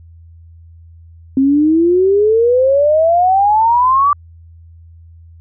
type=exponential sweep; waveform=sine; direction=up; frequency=263 to 1174.7 Hz; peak=-8 dBFS; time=1.37-4.13 s; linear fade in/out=2 ms; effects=added 83 Hz sine -37 dBFS peak until 5.4 s